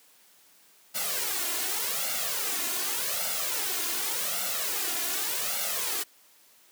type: noise with flanger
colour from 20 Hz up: white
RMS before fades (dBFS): -30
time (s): 0.94-6.04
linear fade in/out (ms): 20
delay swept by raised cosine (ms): 1.4 to 2.9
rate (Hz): 0.86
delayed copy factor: +0.75
effects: white hiss -59 dBFS RMS until 6.71 s + high-pass 200 Hz 12 dB/octave